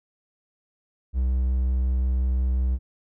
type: tone with vibrato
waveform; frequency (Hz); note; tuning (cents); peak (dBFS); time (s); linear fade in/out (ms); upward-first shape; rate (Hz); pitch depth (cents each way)
triangle; 63.6; C2; -48; -18; 1.13-2.79; 50; triangle; 5.6; 9
effects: none